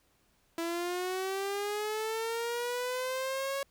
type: linear sweep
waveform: sawtooth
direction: up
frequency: 331 to 555 Hz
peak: -28 dBFS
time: 0.58-3.63 s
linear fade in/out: 2 ms
effects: pink hiss -70 dBFS RMS until 3.7 s